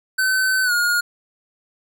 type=tone with pitch glide; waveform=square; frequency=1525 to 1431.1 Hz; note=G6 to F6; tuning=-48 to +42 cents; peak=-17 dBFS; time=0.18-1.01 s; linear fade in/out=10 ms; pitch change=-110 cents; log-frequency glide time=0.64-0.72 s; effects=none